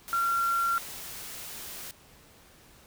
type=tone in noise; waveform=sine; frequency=1372 Hz; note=F6; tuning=31 cents flat; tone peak=-24 dBFS; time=0.13-0.78 s; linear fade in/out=0 ms; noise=white; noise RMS=-41 dBFS; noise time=0.08-1.91 s; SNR=+14 dB; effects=pink hiss -56 dBFS RMS until 2.86 s